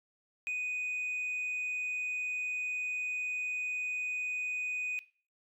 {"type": "tone", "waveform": "sine", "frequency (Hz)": 2489, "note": "D#7", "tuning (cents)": 0, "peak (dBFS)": -30, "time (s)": [0.47, 4.99], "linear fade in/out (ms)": 0, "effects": ["noise-tail reverb RT60 0.4 s tail -19 dB re dry", "tanh soft clip ceiling -31 dBFS"]}